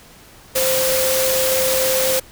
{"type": "tone in noise", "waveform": "sine", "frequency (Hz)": 522, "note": "C5", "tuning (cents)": -4, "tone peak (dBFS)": -18, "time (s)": [0.55, 2.2], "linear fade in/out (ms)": 10, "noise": "white", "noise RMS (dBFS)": -20, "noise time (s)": [0.55, 2.2], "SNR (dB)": -1, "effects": ["pink hiss -45 dBFS RMS until 2.31 s"]}